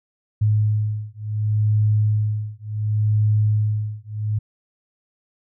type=beating tone pair; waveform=sine; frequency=106.1 / 106.79 Hz; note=G#2 / G#2; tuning=+38 / +49 cents; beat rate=0.69 Hz; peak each=-20 dBFS; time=0.41-4.39 s; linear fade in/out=10 ms; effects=none